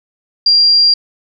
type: tone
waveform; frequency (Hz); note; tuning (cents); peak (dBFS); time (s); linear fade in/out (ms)
sine; 4766; D8; +25; -6; 0.46-0.94; 5
effects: none